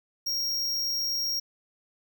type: tone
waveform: square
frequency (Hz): 5588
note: F8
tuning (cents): 0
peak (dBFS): -27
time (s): 0.26-1.4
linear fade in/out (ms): 10
effects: 11-bit